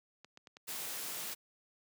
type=clicks; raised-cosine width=0.2 ms; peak=-35 dBFS; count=6; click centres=0.246 / 0.374 / 0.472 / 0.569 / 0.753 / 0.84 s
type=noise; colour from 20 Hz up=white; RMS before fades=-41 dBFS; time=0.67-1.35 s; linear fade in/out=20 ms
effects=high-pass 150 Hz 12 dB/octave